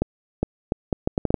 accelerating click train, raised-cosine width 2 ms, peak -7 dBFS, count 9, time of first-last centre 0.02-1.342 s, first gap 410 ms, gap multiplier 0.71, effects none

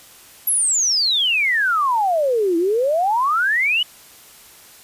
sine exponential two-way sweep, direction down then up, 11660 to 326.1 to 3032 Hz, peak -15 dBFS, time 0.47-3.83 s, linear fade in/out 5 ms, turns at 2.57 s, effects white hiss -45 dBFS RMS until 4.83 s + resampled to 32000 Hz

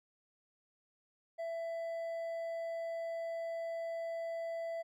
triangle tone with hard clipping, 665 Hz, E5, 15 cents sharp, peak -38 dBFS, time 1.38-4.83 s, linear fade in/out 20 ms, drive 7 dB, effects none

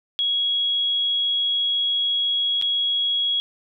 sine tone with dropouts, 3322 Hz, G#7, in tune, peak -19 dBFS, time 0.19-3.4 s, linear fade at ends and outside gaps 0 ms, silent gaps 2.614-2.623 s, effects none

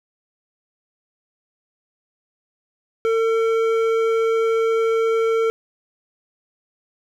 sine tone with hard clipping, 451.4 Hz, A4, 44 cents sharp, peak -18 dBFS, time 3.05-5.5 s, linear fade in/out 0 ms, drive 10 dB, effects none

